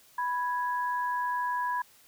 sine tone pair together, 987.8 / 1661.2 Hz, B5 / G#6, 0 / 0 cents, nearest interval major sixth, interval 900 cents, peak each -28 / -35 dBFS, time 0.18-1.82 s, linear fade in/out 5 ms, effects white hiss -59 dBFS RMS until 2.07 s

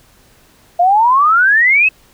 sine exponential sweep, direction up, 682 to 2637 Hz, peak -7 dBFS, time 0.79-1.89 s, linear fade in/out 10 ms, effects pink hiss -49 dBFS RMS until 2.13 s

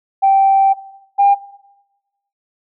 sine tone pair in turn, 780 / 801.5 Hz, G5 / G5, -9 / +38 cents, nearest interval unison, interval 47 cents, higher second, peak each -7 dBFS, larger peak neither, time 0.22-0.74 / 1.18-1.35 s, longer first, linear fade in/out 20 ms, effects noise-tail reverb RT60 1.0 s tail -17 dB re dry + tanh soft clip ceiling -3 dBFS

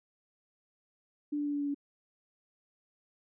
sine tone with pitch steps, 293.7 / 291.8 / 290 / 288.2 / 286.3 / 284.5 Hz, D4 / D4 / D4 / D4 / D4 / C#4, 0 / -11 / -22 / -33 / -44 / +45 cents, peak -30 dBFS, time 1.32-1.746 s, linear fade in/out 10 ms, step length 71 ms, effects none

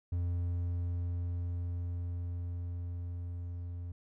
triangle tone with level ramp, 87.31 Hz, F2, in tune, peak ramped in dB -28 to -36 dBFS, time 0.12-3.92 s, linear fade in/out 5 ms, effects none

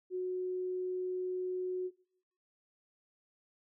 sine tone, 366.9 Hz, F#4, 15 cents flat, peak -33 dBFS, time 0.1-1.91 s, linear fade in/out 50 ms, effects noise-tail reverb RT60 0.7 s tail -23 dB re dry

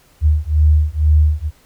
sine beating tone pair, 75.2 / 77.3 Hz, D2 / D#2, +42 / -11 cents, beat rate 2.1 Hz, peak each -13 dBFS, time 0.21-1.51 s, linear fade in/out 50 ms, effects pink hiss -52 dBFS RMS until 1.65 s

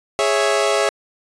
sawtooth chord, C# minor, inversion second, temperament equal, 415.3 / 554.4 / 659.3 Hz, G#4 / C#5 / E5, 0 / 0 / 0 cents, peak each -16 dBFS, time 0.19-0.89 s, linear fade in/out 0 ms, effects resampled to 22050 Hz

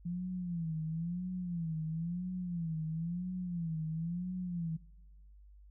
sine tone with vibrato, 170 Hz, F3, 46 cents flat, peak -34 dBFS, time 0.05-4.77 s, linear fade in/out 10 ms, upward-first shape sine, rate 0.99 Hz, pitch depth 130 cents each way, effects noise-tail reverb RT60 1.0 s tail -20 dB re dry + added 50 Hz sine -54 dBFS peak until 5.7 s

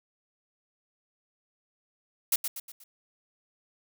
blue noise with echo, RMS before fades -24 dBFS, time 2.32-2.36 s, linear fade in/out 5 ms, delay 120 ms, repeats 4, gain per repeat -7 dB, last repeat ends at 2.84 s, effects none

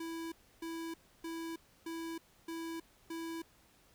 square tone bursts, 329.6 Hz, E4, in tune, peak -40 dBFS, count 6, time 0-3.42 s, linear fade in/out 5 ms, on 320 ms, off 300 ms, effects pink hiss -66 dBFS RMS until 3.94 s

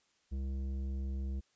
triangle tone with tanh clipping, 67 Hz, C2, 42 cents sharp, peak -36 dBFS, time 0.31-1.41 s, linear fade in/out 20 ms, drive 15 dB, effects white hiss -73 dBFS RMS until 1.55 s + resampled to 16000 Hz

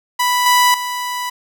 sawtooth tone with level steps, 987.8 Hz, B5, in tune, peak -10 / -6 / -17 dBFS, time 0.19-1.3 s, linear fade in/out 10 ms, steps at 0.46 / 0.74 s, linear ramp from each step 2 ms, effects none

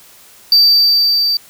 triangle tone with level ramp, 4646 Hz, D8, 20 cents flat, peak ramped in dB -4 to -11 dBFS, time 0.52-1.37 s, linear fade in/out 2 ms, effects white hiss -43 dBFS RMS until 1.49 s

